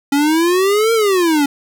square exponential two-way sweep, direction up then down, 277.2 to 463.4 to 277.2 Hz, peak -12 dBFS, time 0.12-1.46 s, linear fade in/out 5 ms, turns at 0.93 s, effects none

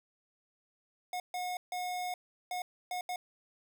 square tone bursts at uneven times, 724 Hz, F#5, 38 cents flat, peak -35 dBFS, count 6, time 1.13-1.2 / 1.34-1.57 / 1.72-2.14 / 2.51-2.62 / 2.91-3.01 / 3.09-3.16 s, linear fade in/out 2 ms, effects none

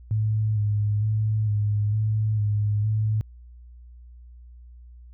sine tone with vibrato, 106.2 Hz, G#2, 39 cents sharp, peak -20 dBFS, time 0.11-3.21 s, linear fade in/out 0 ms, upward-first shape square, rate 1.1 Hz, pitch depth 30 cents each way, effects added 60 Hz sine -43 dBFS peak until 5.13 s

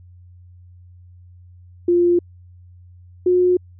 sine tone pair in turn, 349.2 / 360.9 Hz, F4 / F#4, 0 / -43 cents, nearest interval minor second, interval 57 cents, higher second, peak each -12 dBFS, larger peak neither, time 1.88-2.19 / 3.26-3.57 s, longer neither, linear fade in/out 5 ms, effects added 89 Hz sine -42 dBFS peak until 3.79 s

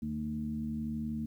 harmonic tone with a mistuned harmonic, 76.5 Hz, D#2, 29 cents flat, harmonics 1 / 2 / 3 / 4, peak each -43 / -42 / -34 / -46 dBFS, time 0.02-1.26 s, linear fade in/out 5 ms, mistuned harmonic 3, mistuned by -36 cents, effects 11-bit

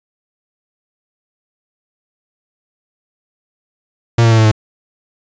45% pulse tone with pitch steps, 116.54 / 114.41 / 112.31 / 110.25 / 108.23 Hz, A#2 / A#2 / A2 / A2 / A2, 0 / -32 / +36 / +4 / -28 cents, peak -7 dBFS, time 4.18-4.515 s, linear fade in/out 5 ms, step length 67 ms, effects resampled to 16000 Hz

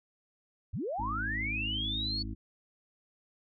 sine linear sweep, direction up, 55.7 to 4473 Hz, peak -32 dBFS, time 0.73-2.23 s, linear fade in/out 10 ms
harmonic tone, 53.3 Hz, G#1, 46 cents sharp, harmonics 1 / 2 / 4 / 5 / 6, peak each -38 / -41 / -44 / -45 / -46 dBFS, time 0.98-2.35 s, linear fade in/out 20 ms
effects none

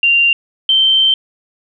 sine tone pair in turn, 2777 / 3117 Hz, F7 / G7, -10 / -11 cents, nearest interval major second, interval 199 cents, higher second, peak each -8 dBFS, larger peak neither, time 0.03-0.33 / 0.69-1.14 s, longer second, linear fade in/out 2 ms, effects none

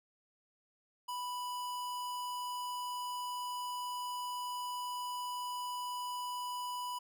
square tone, 987.8 Hz, B5, in tune, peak -38 dBFS, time 1.08-6.99 s, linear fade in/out 10 ms, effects none

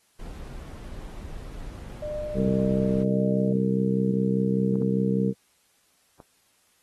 brown noise, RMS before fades -38 dBFS, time 0.19-3.04 s, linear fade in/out 10 ms
sine tone with tremolo, 602 Hz, D5, 43 cents sharp, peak -29 dBFS, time 2.02-3.53 s, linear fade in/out 5 ms, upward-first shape sine, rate 1.8 Hz, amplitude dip 25%
harmonic tone, 65 Hz, C2, 11 cents flat, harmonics 2 / 3 / 4 / 5 / 6 / 7, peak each -29 / -23 / -32 / -35 / -35 / -28 dBFS, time 2.34-5.34 s, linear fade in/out 50 ms
clicks, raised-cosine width 1 ms, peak -32 dBFS, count 3, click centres 4.756 / 4.821 / 6.202 s
effects white hiss -65 dBFS RMS until 6.82 s + AAC 32 kbps

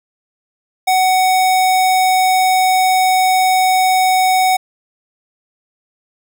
square tone, 747 Hz, F#5, 16 cents sharp, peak -11 dBFS, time 0.87-4.57 s, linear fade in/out 10 ms, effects none

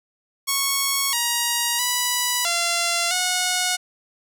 5% pulse tone with pitch steps, 1104 / 948 / 983 / 687 / 729 Hz, C#6 / A#5 / B5 / F5 / F#5, -7 / +29 / -8 / -29 / -26 cents, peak -8 dBFS, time 0.47-3.77 s, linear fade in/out 20 ms, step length 660 ms, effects none

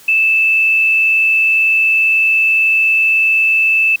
sine tone with frequency modulation, 2632 Hz, E7, 3 cents flat, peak -9 dBFS, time 0.08-3.96 s, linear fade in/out 5 ms, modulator 81.9 Hz, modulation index 0.37, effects white hiss -42 dBFS RMS until 4 s

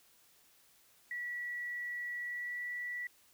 sine tone with pitch glide, 1941 to 1953.4 Hz, B6 to B6, -31 to -20 cents, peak -37 dBFS, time 1.11-3.07 s, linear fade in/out 2 ms, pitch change +11 cents, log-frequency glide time 2.25-2.62 s, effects white hiss -66 dBFS RMS until 3.33 s

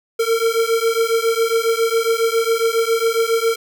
square beating tone pair, 452.3 / 459.6 Hz, A4 / A#4, +48 / -25 cents, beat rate 7.3 Hz, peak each -19 dBFS, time 0.19-3.56 s, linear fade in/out 10 ms, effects none

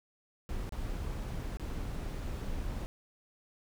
brown noise with dropouts, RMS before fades -37 dBFS, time 0.49-2.86 s, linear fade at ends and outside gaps 0 ms, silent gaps 0.692-0.723 / 1.571-1.597 s, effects none

